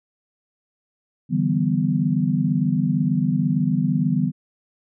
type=chord; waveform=sine; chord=E minor seventh; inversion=third; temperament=equal with one note detuned; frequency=146.83 / 164.81 / 193.3 / 246.9 Hz; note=D3 / E3 / G3 / B3; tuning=0 / 0 / -24 / 0 cents; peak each=-23 dBFS; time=1.29-4.32 s; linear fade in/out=50 ms; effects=none